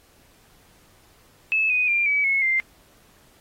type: tone with pitch steps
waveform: sine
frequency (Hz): 2605 / 2493 / 2386 / 2284 / 2185 / 2092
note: E7 / D#7 / D7 / D7 / C#7 / C7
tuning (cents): -21 / +3 / +27 / -49 / -26 / -1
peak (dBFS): -18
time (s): 1.52-2.6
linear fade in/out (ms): 0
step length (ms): 180
effects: pink hiss -57 dBFS RMS until 3.4 s + AAC 48 kbps